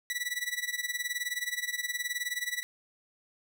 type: tone with tremolo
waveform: sawtooth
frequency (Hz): 1956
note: B6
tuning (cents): -17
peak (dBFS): -25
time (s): 0.1-2.63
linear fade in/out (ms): 0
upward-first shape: sine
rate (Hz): 19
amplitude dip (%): 85
effects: none